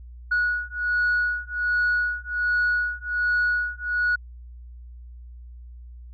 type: beating tone pair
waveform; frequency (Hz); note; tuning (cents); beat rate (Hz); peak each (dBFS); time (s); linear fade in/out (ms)
sine; 1460 / 1461.3; F#6 / F#6; -24 / -22; 1.3; -23; 0.31-4.16; 10
effects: tanh soft clip ceiling -16 dBFS + added 60 Hz sine -39 dBFS peak until 6.13 s